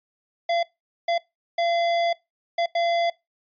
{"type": "tone bursts at uneven times", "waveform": "square", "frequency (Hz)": 683, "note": "F5", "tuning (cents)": -39, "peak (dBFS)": -21, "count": 5, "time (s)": [[0.49, 0.63], [1.08, 1.18], [1.58, 2.13], [2.58, 2.66], [2.75, 3.1]], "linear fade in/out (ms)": 5, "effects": ["noise-tail reverb RT60 0.2 s tail -21 dB re dry", "resampled to 11025 Hz"]}